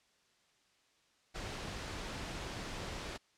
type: noise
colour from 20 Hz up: pink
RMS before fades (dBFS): -42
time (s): 1.34-3.18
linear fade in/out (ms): 20
effects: white hiss -71 dBFS RMS until 3.37 s + low-pass 6000 Hz 12 dB/octave